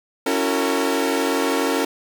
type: chord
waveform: sawtooth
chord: F# dominant seventh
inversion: second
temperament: equal with one note detuned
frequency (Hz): 277.2 / 329.6 / 370 / 456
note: C#4 / E4 / F#4 / A#4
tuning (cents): 0 / 0 / 0 / -38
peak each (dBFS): -19 / -22 / -23 / -19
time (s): 0.26-1.85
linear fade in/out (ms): 5
effects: none